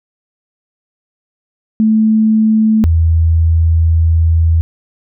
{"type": "tone pair in turn", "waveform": "sine", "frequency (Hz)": [218.6, 81.88], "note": ["A3", "E2"], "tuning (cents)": [-11, -11], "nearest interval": "octave + perfect fourth", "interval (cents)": 1700, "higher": "first", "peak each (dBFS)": [-7, -7], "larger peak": "neither", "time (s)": [[1.8, 2.84], [2.84, 4.61]], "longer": "second", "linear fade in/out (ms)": 0, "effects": []}